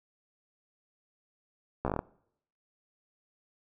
slowing click train, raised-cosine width 1 ms, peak -16 dBFS, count 8, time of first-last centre 1.85-1.991 s, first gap 14 ms, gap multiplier 1.12, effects noise-tail reverb RT60 0.7 s tail -23 dB re dry

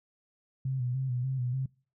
sine tone with vibrato, 128 Hz, C3, 38 cents flat, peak -28 dBFS, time 0.65-1.66 s, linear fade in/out 5 ms, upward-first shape square, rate 3.4 Hz, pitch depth 59 cents each way, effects noise-tail reverb RT60 0.4 s tail -25 dB re dry

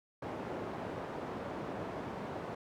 white band-pass noise, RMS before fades -41 dBFS, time 0.22-2.55 s, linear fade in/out 5 ms, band 100 to 700 Hz, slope 12 dB/octave, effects none

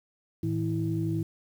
sine tone cluster, 108.7 / 160.2 / 326.8 Hz, A2 / E3 / E4, -21 / -49 / -15 cents, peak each -30 dBFS, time 0.43-1.23 s, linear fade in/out 5 ms, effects tanh soft clip ceiling -16 dBFS + 9-bit

